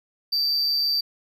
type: tone with amplitude modulation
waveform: triangle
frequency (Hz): 4666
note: D8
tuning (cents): -12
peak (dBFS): -17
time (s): 0.32-1.01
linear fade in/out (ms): 10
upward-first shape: sine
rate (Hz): 146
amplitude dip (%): 45
effects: none